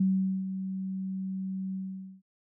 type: tone with ADSR envelope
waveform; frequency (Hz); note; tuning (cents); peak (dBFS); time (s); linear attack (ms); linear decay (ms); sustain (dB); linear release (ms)
sine; 190; F#3; +46; -21; 0-2.22; 7; 440; -10; 480
effects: none